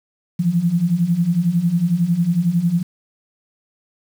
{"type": "beating tone pair", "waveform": "sine", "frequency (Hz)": [164.81, 175.81], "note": ["E3", "F3"], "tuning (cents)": [0, 12], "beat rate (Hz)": 11, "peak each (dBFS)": [-20, -16], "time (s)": [0.39, 2.83], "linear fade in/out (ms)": 10, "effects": ["7-bit"]}